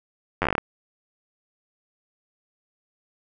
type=slowing click train; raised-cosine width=0.5 ms; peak=-7 dBFS; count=10; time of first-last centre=0.42-0.581 s; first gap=10 ms; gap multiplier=1.14; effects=none